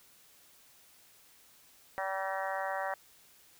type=harmonic tone with a mistuned harmonic; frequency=192.3 Hz; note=G3; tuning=33 cents flat; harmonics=3 / 4 / 5 / 6 / 7 / 8 / 9 / 10; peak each=-38 / -37 / -41 / -43 / -45 / -43 / -46 / -42 dBFS; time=1.98-2.94 s; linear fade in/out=0 ms; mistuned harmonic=10; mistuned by=-32 cents; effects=white hiss -61 dBFS RMS until 3.59 s